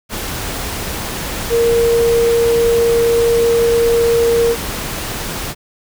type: tone in noise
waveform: sine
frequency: 466.2 Hz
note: A#4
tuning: in tune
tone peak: -10 dBFS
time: 1.49-4.56 s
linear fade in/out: 50 ms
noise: pink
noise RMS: -23 dBFS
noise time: 0.09-5.55 s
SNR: +10 dB
effects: none